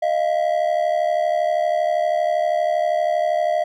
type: ring-modulated tone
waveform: triangle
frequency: 656 Hz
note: E5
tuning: 9 cents flat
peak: -12 dBFS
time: 0.02-3.64 s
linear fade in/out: 10 ms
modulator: 36.3 Hz
effects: none